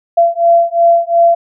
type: beating tone pair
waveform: sine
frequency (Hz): 679 / 681.8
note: F5 / F5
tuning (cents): -49 / -42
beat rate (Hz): 2.8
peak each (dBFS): -10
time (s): 0.17-1.35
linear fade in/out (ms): 10
effects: none